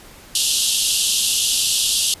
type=band-pass noise; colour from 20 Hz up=pink; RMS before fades=-19 dBFS; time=0.35-2.14 s; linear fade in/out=2 ms; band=2800 to 12000 Hz; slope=96 dB/octave; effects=pink hiss -43 dBFS RMS until 2.2 s + resampled to 32000 Hz